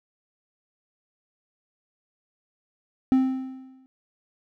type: tone with exponential decay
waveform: triangle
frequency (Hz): 261.6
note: C4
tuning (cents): 0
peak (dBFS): -12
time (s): 3.12-3.86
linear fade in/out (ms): 0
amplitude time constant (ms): 160
effects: none